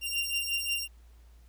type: beating tone pair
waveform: sawtooth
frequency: 2778 / 2783.6 Hz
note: F7 / F7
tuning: -10 / -6 cents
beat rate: 5.6 Hz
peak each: -29 dBFS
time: 0.01-0.88 s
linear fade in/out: 50 ms
effects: added 58 Hz sine -52 dBFS peak until 1.48 s + pink hiss -67 dBFS RMS until 1.48 s